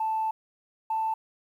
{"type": "tone pair in turn", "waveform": "sine", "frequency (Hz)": [880, 884.5], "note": ["A5", "A5"], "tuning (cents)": [0, 9], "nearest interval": "unison", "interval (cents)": 9, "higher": "second", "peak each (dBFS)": [-24, -24], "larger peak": "neither", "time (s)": [[0, 0.31], [0.9, 1.14]], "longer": "first", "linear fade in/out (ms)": 5, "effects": ["tanh soft clip ceiling -20 dBFS", "10-bit"]}